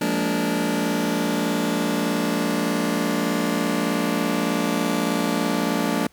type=chord; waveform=sawtooth; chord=Bb dominant seventh; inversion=second; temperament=just; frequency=174.81 / 209.8 / 233.1 / 291.4 Hz; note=F3 / Ab3 / Bb3 / D4; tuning=+2 / +18 / 0 / -13 cents; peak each=-24 / -23 / -22 / -21 dBFS; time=0.01-6.07 s; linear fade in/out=5 ms; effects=pink hiss -57 dBFS RMS until 6.12 s